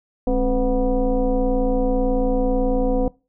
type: tone with frequency modulation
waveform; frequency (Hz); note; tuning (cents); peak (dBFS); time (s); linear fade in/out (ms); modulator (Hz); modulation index
sine; 265.1; C4; +23; -16; 0.27-3.08; 2; 236; 1.5
effects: noise-tail reverb RT60 0.3 s tail -23 dB re dry